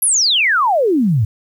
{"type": "exponential sweep", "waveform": "sine", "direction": "down", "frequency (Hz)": [11690, 98], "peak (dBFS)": -11, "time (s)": [0.02, 1.25], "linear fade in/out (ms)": 5, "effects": ["8-bit"]}